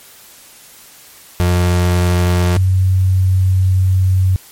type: tone pair in turn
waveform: 35% pulse / sine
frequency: 88.7 / 93.56 Hz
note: F2 / F#2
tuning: +27 / +20 cents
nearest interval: minor second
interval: 93 cents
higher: second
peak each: -9 dBFS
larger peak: neither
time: 1.4-2.57 / 2.57-4.36 s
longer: second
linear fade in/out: 0 ms
effects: white hiss -41 dBFS RMS until 4.51 s + MP3 64 kbps